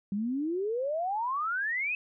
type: exponential sweep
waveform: sine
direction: up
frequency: 193.2 to 2600 Hz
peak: -28 dBFS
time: 0.12-1.95 s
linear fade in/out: 2 ms
effects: none